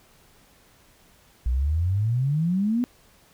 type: exponential sweep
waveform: sine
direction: up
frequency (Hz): 58.4 to 252.1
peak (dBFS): -20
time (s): 1.46-2.84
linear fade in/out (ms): 0
effects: pink hiss -57 dBFS RMS until 3.33 s